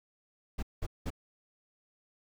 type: noise bursts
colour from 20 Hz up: brown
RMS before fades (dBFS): -33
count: 3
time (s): 0.58-1.104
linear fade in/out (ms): 10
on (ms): 48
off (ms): 190
effects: none